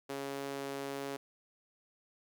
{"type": "tone with high-pass filter", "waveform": "sawtooth", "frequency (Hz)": 138.59, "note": "C#3", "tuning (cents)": 0, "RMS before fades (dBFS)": -40, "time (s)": [0.09, 1.17], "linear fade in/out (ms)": 10, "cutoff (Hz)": 370, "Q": 1.6, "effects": []}